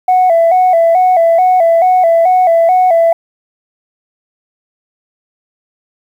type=tone with vibrato; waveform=sine; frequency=701 Hz; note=F5; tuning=6 cents sharp; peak=-4 dBFS; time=0.08-3.13 s; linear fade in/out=5 ms; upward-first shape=square; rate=2.3 Hz; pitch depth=87 cents each way; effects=tanh soft clip ceiling -3 dBFS + 7-bit